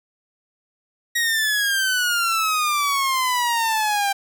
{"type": "exponential sweep", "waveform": "sawtooth", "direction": "down", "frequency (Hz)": [1901, 786], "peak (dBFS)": -15, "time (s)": [1.15, 4.13], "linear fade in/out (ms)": 10, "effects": []}